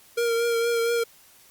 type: tone with vibrato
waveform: square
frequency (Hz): 466.2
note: A#4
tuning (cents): 0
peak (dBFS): -22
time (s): 0.17-1.04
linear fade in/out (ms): 10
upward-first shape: triangle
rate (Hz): 4.3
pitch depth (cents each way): 28
effects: white hiss -54 dBFS RMS until 1.5 s + Opus 48 kbps